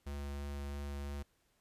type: tone with vibrato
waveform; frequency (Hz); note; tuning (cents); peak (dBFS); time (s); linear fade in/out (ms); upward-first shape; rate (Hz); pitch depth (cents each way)
square; 71; C#2; +42; -40; 0.06-1.23; 10; triangle; 3; 10
effects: pink hiss -75 dBFS RMS until 1.6 s + resampled to 32000 Hz